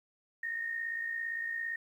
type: tone with amplitude modulation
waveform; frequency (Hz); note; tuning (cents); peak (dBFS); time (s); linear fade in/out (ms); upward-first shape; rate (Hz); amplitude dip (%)
sine; 1845; A#6; -18; -31; 0.43-1.76; 5; sine; 57.6; 55
effects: 11-bit